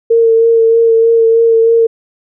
sine tone with vibrato, 456.2 Hz, A#4, 37 cents flat, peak -5 dBFS, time 0.1-1.87 s, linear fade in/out 10 ms, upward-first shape sine, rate 3.2 Hz, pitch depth 18 cents each way, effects none

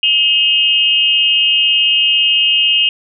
sine tone with amplitude modulation, 2841 Hz, F7, 29 cents sharp, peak -5 dBFS, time 0.03-2.89 s, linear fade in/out 2 ms, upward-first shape sine, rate 282 Hz, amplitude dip 95%, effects none

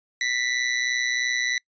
sawtooth tone with amplitude modulation, 1975.5 Hz, B6, in tune, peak -16 dBFS, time 0.21-1.58 s, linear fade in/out 2 ms, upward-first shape sine, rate 123 Hz, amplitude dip 65%, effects noise-tail reverb RT60 0.1 s tail -26 dB re dry + resampled to 16000 Hz

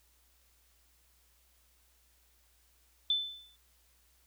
sine tone with exponential decay, 3520 Hz, A7, in tune, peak -24 dBFS, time 3.1-3.56 s, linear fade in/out 2 ms, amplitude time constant 99 ms, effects added 60 Hz sine -69 dBFS peak until 4.26 s + white hiss -69 dBFS RMS until 4.26 s

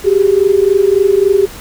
sine tone pair together, 382.3 / 405.9 Hz, G4 / G#4, -43 / -40 cents, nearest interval minor second, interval 103 cents, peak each -10 dBFS, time 0.04-1.47 s, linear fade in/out 20 ms, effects pink hiss -32 dBFS RMS until 1.6 s

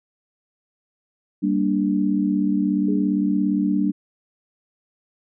sine chord, G minor, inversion none, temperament equal, 196 / 233.1 / 293.7 Hz, G3 / Bb3 / D4, 0 / 0 / 0 cents, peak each -21 / -25 / -21 dBFS, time 1.42-3.92 s, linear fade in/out 20 ms
sine tone with exponential decay, 415.3 Hz, G#4, in tune, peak -27 dBFS, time 2.88-3.48 s, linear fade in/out 5 ms, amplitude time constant 130 ms
effects none

